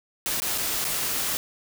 white noise with dropouts, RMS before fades -27 dBFS, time 0.26-1.37 s, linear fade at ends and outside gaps 0 ms, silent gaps 0.401-0.42 / 0.577-0.582 / 0.844-0.85 s, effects none

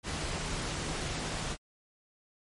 sine tone in noise, 155.56 Hz, D#3, in tune, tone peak -43 dBFS, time 0.03-1.57 s, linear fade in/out 50 ms, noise pink, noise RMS -35 dBFS, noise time 0.03-1.57 s, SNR -11 dB, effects low-pass 9000 Hz 12 dB/octave + MP3 48 kbps

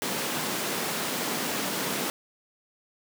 pink high-pass noise, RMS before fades -30 dBFS, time 0.02-2.1 s, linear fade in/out 0 ms, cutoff 170 Hz, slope 24 dB/octave, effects none

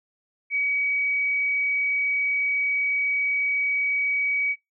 sine tone, 2267 Hz, C#7, 38 cents sharp, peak -21 dBFS, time 0.5-4.56 s, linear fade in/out 50 ms, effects noise-tail reverb RT60 0.2 s tail -25 dB re dry

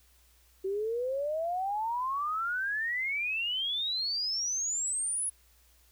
sine exponential sweep, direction up, 376.3 to 10570 Hz, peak -29 dBFS, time 0.64-5.3 s, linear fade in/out 10 ms, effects added 60 Hz sine -63 dBFS peak until 5.91 s + white hiss -65 dBFS RMS until 5.91 s

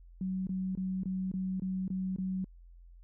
sine tone bursts, 187.5 Hz, F#3, 23 cents sharp, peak -31 dBFS, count 8, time 0.21-2.444 s, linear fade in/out 2 ms, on 260 ms, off 22 ms, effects added 43 Hz sine -51 dBFS peak until 3.03 s

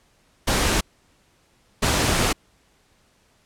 pink noise bursts at uneven times, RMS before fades -20 dBFS, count 2, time 0.47-0.81 / 1.82-2.33 s, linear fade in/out 10 ms, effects pink hiss -61 dBFS RMS until 3.45 s + low-pass 10000 Hz 12 dB/octave

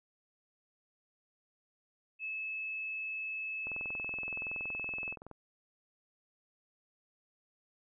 sine tone, 2600 Hz, E7, 24 cents flat, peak -36 dBFS, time 2.19-5.16 s, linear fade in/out 50 ms
click train, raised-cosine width 1 ms, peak -33 dBFS, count 36, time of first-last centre 3.67-5.313 s, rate 21.3 Hz
effects none

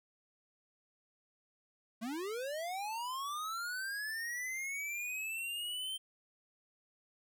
square linear sweep, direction up, 209.8 to 3136 Hz, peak -38 dBFS, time 2.01-5.98 s, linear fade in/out 20 ms, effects none

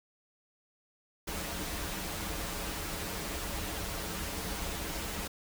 pink noise with comb filter, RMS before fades -37 dBFS, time 1.27-5.28 s, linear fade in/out 10 ms, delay 8 ms, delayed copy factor -0.7, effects none

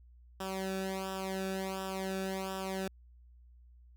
sawtooth tone with flanger, 190.9 Hz, G3, 46 cents flat, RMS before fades -37 dBFS, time 0.4-2.88 s, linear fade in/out 5 ms, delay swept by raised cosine 0.46 to 0.98 ms, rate 1.4 Hz, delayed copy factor -0.9, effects added 60 Hz sine -55 dBFS peak until 3.96 s

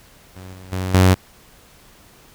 sawtooth tone with level steps, 93 Hz, F#2, 9 cents sharp, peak -31 / -34 / -18 / -6 dBFS, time 0.35-1.15 s, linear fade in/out 20 ms, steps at 0.53 / 0.72 / 0.94 s, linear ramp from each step 5 ms, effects pink hiss -49 dBFS RMS until 2.34 s

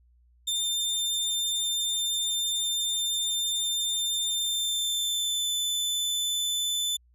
sawtooth tone with pitch glide, 3597 to 3517 Hz, A7 to A7, +37 to -1 cents, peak -23 dBFS, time 0.47-6.97 s, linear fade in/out 10 ms, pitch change -38 cents, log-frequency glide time 4.35-5.53 s, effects added 60 Hz sine -58 dBFS peak until 7.14 s + resampled to 32000 Hz

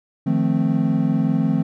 triangle chord, F dominant seventh, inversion third, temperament equal with one note detuned, 154.49 / 174.61 / 220 / 261.6 Hz, Eb3 / F3 / A3 / C4, -12 / 0 / 0 / 0 cents, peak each -20 dBFS, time 0.26-1.63 s, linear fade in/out 10 ms, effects none

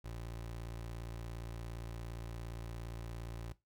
25% pulse tone, 57.3 Hz, A#1, 29 cents flat, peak -39 dBFS, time 0.04-3.53 s, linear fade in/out 10 ms, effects noise-tail reverb RT60 0.2 s tail -17 dB re dry

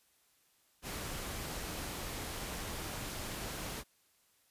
pink noise, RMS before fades -41 dBFS, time 0.82-3.84 s, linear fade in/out 50 ms, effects white hiss -71 dBFS RMS until 4.5 s + resampled to 32000 Hz

